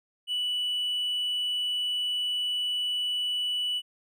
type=tone; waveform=triangle; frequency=2960 Hz; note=F#7; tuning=in tune; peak=-24 dBFS; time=0.27-3.82 s; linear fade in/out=50 ms; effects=tanh soft clip ceiling -21 dBFS